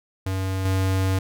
square tone with level steps, 95 Hz, F#2, 46 cents sharp, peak -24 / -20 dBFS, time 0.26-1.19 s, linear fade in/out 5 ms, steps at 0.65 s, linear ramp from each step 2 ms, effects none

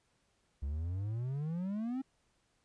triangle exponential sweep, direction up, 66.9 to 271.8 Hz, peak -32 dBFS, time 0.62-2.02 s, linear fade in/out 10 ms, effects pink hiss -75 dBFS RMS until 2.64 s + resampled to 22050 Hz

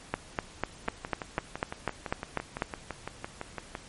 two click trains, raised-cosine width 0.5 ms, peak -19 / -12 dBFS, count 18 / 11, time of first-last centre 0.88-3.752 / 0.14-2.621 s, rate 5.92 / 4.03 Hz, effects pink hiss -50 dBFS RMS until 3.88 s + MP3 48 kbps

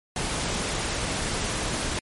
pink noise, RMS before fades -28 dBFS, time 0.16-1.99 s, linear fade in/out 2 ms, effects MP3 48 kbps

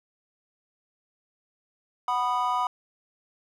triangle chord, B major, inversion second, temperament just, 740.8 / 987.8 / 1234.7 Hz, F#5 / B5 / D#6, +2 / 0 / -14 cents, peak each -28 / -24 / -27 dBFS, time 2.08-2.67 s, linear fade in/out 2 ms, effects none

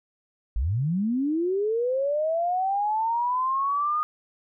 sine linear sweep, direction up, 47 to 1237 Hz, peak -22 dBFS, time 0.56-4.03 s, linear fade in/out 0 ms, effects none

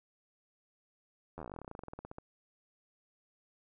slowing click train, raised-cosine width 1 ms, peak -30 dBFS, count 26, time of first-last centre 1.38-2.184 s, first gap 11 ms, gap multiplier 1.08, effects none

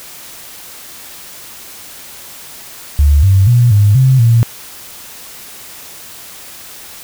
sine tone with pitch steps, 72.4 / 96.6 / 120.9 / 103 / 131.3 / 116.2 Hz, D2 / G2 / B2 / G#2 / C3 / A#2, -24 / -25 / -36 / -14 / +6 / -5 cents, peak -5 dBFS, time 2.99-4.43 s, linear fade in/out 0 ms, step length 240 ms, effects white hiss -33 dBFS RMS until 7.03 s

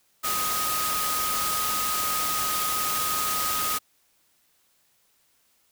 sine tone in noise, 1252 Hz, D#6, 10 cents sharp, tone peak -28 dBFS, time 0.23-3.79 s, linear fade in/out 20 ms, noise white, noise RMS -28 dBFS, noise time 0.23-3.79 s, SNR -3 dB, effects white hiss -66 dBFS RMS until 5.71 s

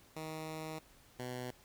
10% pulse tone pair in turn, 157.6 / 125.09 Hz, D#3 / B2, +23 / +23 cents, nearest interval major third, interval 400 cents, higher first, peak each -33 / -32 dBFS, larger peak second, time 0.16-0.79 / 1.19-1.51 s, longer first, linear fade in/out 5 ms, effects pink hiss -63 dBFS RMS until 1.64 s

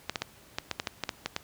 clicks, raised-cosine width 0.2 ms, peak -12 dBFS, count 11, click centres 0.096 / 0.158 / 0.22 / 0.585 / 0.713 / 0.799 / 0.872 / 1.037 / 1.092 / 1.26 / 1.364 s, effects pink hiss -55 dBFS RMS until 1.43 s + high-pass 60 Hz 12 dB/octave

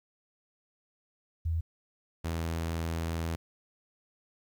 sine / sawtooth tone pair in turn, 82 / 82.48 Hz, E2 / E2, -9 / +2 cents, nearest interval unison, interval 11 cents, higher second, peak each -27 dBFS, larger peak neither, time 1.45-1.61 / 2.24-3.36 s, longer second, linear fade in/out 10 ms, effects 11-bit

